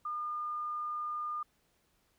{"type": "tone", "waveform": "sine", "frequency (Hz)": 1212, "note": "D#6", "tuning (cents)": -46, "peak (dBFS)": -34, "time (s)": [0.05, 1.43], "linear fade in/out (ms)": 5, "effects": ["pink hiss -73 dBFS RMS until 2.18 s"]}